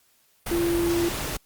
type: tone in noise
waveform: sine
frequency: 341.5 Hz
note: F4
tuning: 39 cents flat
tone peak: -21 dBFS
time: 0.51-1.09 s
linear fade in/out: 5 ms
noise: pink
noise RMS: -30 dBFS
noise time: 0.46-1.37 s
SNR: +6 dB
effects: white hiss -63 dBFS RMS until 1.45 s + Opus 48 kbps